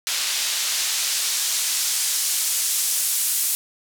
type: noise with band-pass filter sweep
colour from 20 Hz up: white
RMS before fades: -23 dBFS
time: 0.07-3.55 s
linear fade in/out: 0 ms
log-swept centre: 3900 to 10000 Hz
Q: 0.78
effects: none